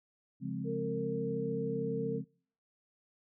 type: chord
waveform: sine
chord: Db major seventh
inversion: none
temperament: equal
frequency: 138.59 / 174.61 / 207.7 / 261.6 Hz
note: Db3 / F3 / Ab3 / C4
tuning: 0 / 0 / 0 / 0 cents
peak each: -40 dBFS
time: 0.4-2.25 s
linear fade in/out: 50 ms
type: tone with pitch glide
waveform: sine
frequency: 457.8 to 454.1 Hz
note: A#4 to A#4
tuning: -31 to -45 cents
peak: -34 dBFS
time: 0.64-2.21 s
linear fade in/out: 50 ms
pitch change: -14 cents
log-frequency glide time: 1.17-1.96 s
effects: noise-tail reverb RT60 0.5 s tail -25 dB re dry